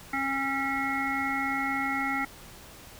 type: harmonic tone with a mistuned harmonic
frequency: 271.7 Hz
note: C#4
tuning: 35 cents flat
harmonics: 1 / 3 / 5 / 7 / 8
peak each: -33 / -33 / -33 / -33 / -33 dBFS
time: 0.13-2.25 s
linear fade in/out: 5 ms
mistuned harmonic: 7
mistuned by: +33 cents
effects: pink hiss -48 dBFS RMS until 2.99 s